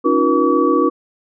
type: tone cluster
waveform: sine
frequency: 278.5 / 313 / 360.3 / 478 / 1141 Hz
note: C#4 / D#4 / F#4 / A#4 / C#6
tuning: +8 / +10 / -46 / +43 / +50 cents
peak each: -18 dBFS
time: 0.04-0.9 s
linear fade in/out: 20 ms
effects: none